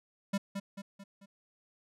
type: tone with echo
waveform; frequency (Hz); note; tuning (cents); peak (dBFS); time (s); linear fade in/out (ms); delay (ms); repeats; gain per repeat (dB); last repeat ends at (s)
square; 197.9; G3; +17; -29; 0.33-0.38; 10; 220; 4; -6; 1.26
effects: low-pass 11000 Hz 12 dB/octave